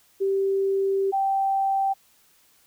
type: tone pair in turn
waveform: sine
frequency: 390 / 780 Hz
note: G4 / G5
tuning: -9 / -9 cents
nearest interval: octave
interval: 1200 cents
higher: second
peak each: -20 dBFS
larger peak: neither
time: 0.2-1.12 / 1.12-1.94 s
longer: first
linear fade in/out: 20 ms
effects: white hiss -60 dBFS RMS until 2.66 s